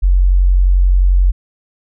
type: tone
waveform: sine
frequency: 45.69 Hz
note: F#1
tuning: 21 cents flat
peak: -7 dBFS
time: 0.02-1.32 s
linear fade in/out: 20 ms
effects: none